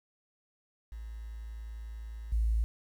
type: tone with level steps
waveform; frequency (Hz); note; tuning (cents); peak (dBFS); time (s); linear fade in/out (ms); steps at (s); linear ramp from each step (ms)
sine; 55.5; A1; +16; -39 / -25; 0.92-2.64; 0; 2.32; 5
effects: 10-bit